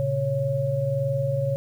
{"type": "tone cluster", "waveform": "sine", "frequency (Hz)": [115.7, 137.3, 552], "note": ["A#2", "C#3", "C#5"], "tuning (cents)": [-13, -16, -7], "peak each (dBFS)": [-30, -25, -25], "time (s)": [0, 1.56], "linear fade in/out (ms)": 0, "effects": ["9-bit"]}